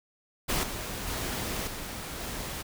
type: noise with level steps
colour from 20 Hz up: pink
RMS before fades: -28 / -36 / -33 / -38 / -36 dBFS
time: 0.48-2.63 s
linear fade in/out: 20 ms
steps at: 0.63 / 1.07 / 1.67 / 2.2 s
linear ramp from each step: 5 ms
effects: none